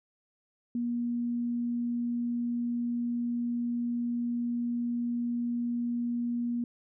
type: tone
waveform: sine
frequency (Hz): 238.8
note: A#3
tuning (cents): +42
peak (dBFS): -28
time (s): 0.75-6.64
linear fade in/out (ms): 2
effects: none